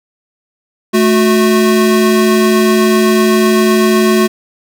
square tone pair together, 217.6 / 365.3 Hz, A3 / F#4, -19 / -22 cents, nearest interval major sixth, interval 897 cents, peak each -11 dBFS, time 0.93-4.28 s, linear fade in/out 20 ms, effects none

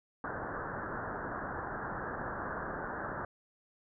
white low-pass noise, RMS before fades -39 dBFS, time 0.24-3.25 s, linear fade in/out 2 ms, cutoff 1700 Hz, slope 96 dB/octave, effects none

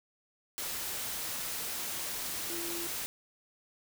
sine tone in noise, 340.6 Hz, F4, 43 cents flat, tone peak -40 dBFS, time 2.5-2.87 s, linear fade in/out 0 ms, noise white, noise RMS -37 dBFS, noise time 0.58-3.06 s, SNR -6 dB, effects none

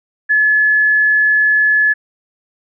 sine tone, 1713 Hz, A6, 47 cents flat, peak -9 dBFS, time 0.29-1.94 s, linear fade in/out 20 ms, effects none

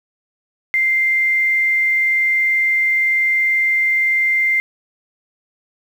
sine tone, 2093 Hz, C7, in tune, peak -13 dBFS, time 0.74-4.6 s, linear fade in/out 0 ms, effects 7-bit

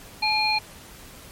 sine tone cluster, 855 / 2413 / 4211 Hz, A5 / D7 / C8, -50 / +46 / +10 cents, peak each -24 dBFS, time 0.22-0.59 s, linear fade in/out 10 ms, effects pink hiss -45 dBFS RMS until 1.31 s + MP3 64 kbps

